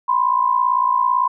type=tone pair together; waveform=sine; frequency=988.6 / 1046.5 Hz; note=B5 / C6; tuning=+1 / 0 cents; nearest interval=minor second; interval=99 cents; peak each=-17 dBFS; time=0.08-1.28 s; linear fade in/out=10 ms; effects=none